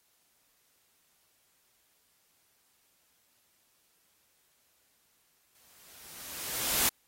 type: noise with exponential growth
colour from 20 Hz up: white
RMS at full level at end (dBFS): -25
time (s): 5.55-6.89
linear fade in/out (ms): 0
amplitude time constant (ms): 290
effects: white hiss -70 dBFS RMS until 7.07 s + AAC 48 kbps